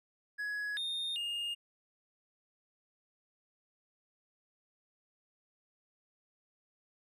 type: tone with pitch steps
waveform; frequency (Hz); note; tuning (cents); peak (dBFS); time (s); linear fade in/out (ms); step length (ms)
triangle; 1678 / 3665 / 2833; G#6 / A#7 / F7; +17 / -30 / +24; -33; 0.38-1.55; 20; 390
effects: none